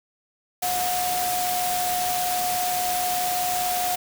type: tone in noise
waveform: sine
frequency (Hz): 723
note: F#5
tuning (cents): -40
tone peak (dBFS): -24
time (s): 0.62-3.96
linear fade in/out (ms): 10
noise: white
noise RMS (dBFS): -28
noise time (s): 0.62-3.96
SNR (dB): +1
effects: none